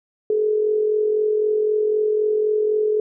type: tone with amplitude modulation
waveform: sine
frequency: 426.8 Hz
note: G#4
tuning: 47 cents sharp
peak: -14 dBFS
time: 0.3-3 s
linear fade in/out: 2 ms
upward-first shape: sine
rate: 43.9 Hz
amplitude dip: 50%
effects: none